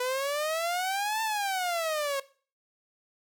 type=exponential two-way sweep; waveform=sawtooth; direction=up then down; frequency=493.5 to 896 to 541 Hz; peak=-24 dBFS; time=0-2.2 s; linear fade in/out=5 ms; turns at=1.22 s; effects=noise-tail reverb RT60 0.4 s tail -18 dB re dry